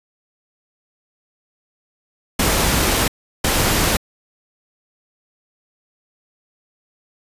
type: noise bursts at uneven times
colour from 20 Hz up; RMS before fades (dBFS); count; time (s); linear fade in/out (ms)
pink; -17; 2; 2.39-3.08 / 3.44-3.97; 5
effects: resampled to 32000 Hz